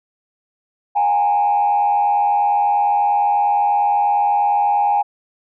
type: tone with frequency modulation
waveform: sine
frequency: 820 Hz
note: G#5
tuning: 22 cents flat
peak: -12 dBFS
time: 0.95-5.03 s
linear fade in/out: 20 ms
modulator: 88.5 Hz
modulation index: 0.62
effects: tanh soft clip ceiling -9 dBFS